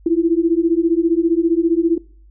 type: beating tone pair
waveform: sine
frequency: 326.1 / 341.1 Hz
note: E4 / F4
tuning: -19 / -41 cents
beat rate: 15 Hz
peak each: -16 dBFS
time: 0.06-1.98 s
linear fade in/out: 5 ms
effects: noise-tail reverb RT60 0.5 s tail -22 dB re dry + added 50 Hz sine -43 dBFS peak until 2.3 s